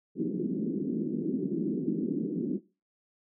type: band-pass noise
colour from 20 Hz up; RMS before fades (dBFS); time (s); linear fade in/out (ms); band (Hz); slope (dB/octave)
white; -31; 0.15-2.6; 50; 170 to 360; 48
effects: noise-tail reverb RT60 0.3 s tail -19 dB re dry